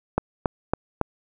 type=click train; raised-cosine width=1 ms; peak=-6 dBFS; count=4; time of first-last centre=0.18-1.013 s; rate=3.6 Hz; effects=none

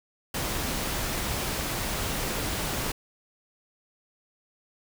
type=noise; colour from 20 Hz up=pink; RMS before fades=-30 dBFS; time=0.34-2.92 s; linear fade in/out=5 ms; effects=none

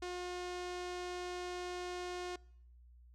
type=tone with low-pass filter; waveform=sawtooth; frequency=358.2 Hz; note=F4; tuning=44 cents sharp; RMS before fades=-42 dBFS; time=0.02-2.36 s; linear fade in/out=5 ms; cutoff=6200 Hz; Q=1.1; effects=noise-tail reverb RT60 0.7 s tail -25 dB re dry + added 60 Hz sine -57 dBFS peak until 3.14 s

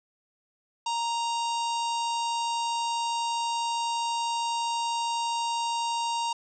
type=harmonic tone; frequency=932.3 Hz; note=A#5; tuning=in tune; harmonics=1 / 3 / 4 / 5 / 6 / 7 / 8 / 9; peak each=-27 / -37 / -39 / -41 / -43 / -44 / -45 / -46 dBFS; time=0.86-6.33 s; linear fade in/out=5 ms; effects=none

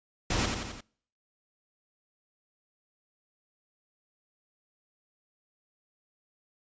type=noise with echo; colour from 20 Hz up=pink; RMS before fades=-28 dBFS; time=0.3-0.46 s; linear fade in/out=5 ms; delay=87 ms; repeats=4; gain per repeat=-4 dB; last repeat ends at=0.808 s; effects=noise-tail reverb RT60 0.6 s tail -26 dB re dry + resampled to 16000 Hz

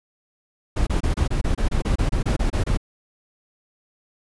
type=noise bursts; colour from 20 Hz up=brown; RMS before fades=-20 dBFS; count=15; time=0.76-2.774 s; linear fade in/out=10 ms; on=110 ms; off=26 ms; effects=resampled to 24000 Hz

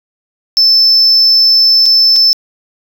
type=tone with dropouts; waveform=sine; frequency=5280 Hz; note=E8; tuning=2 cents sharp; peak=-3 dBFS; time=0.57-2.33 s; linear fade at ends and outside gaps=0 ms; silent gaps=1.857-1.862 / 2.161-2.164 s; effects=tanh soft clip ceiling -2 dBFS + 7-bit

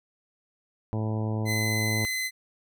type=harmonic tone; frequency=108.9 Hz; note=A2; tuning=17 cents flat; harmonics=1 / 2 / 3 / 4 / 5 / 6 / 7 / 8 / 9; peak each=-27 / -33 / -37 / -39 / -41 / -43 / -44 / -45 / -46 dBFS; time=0.93-2.05 s; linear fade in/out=0 ms
type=tone; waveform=sawtooth; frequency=2039 Hz; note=C7; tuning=45 cents flat; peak=-24 dBFS; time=1.45-2.31 s; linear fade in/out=50 ms
effects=none

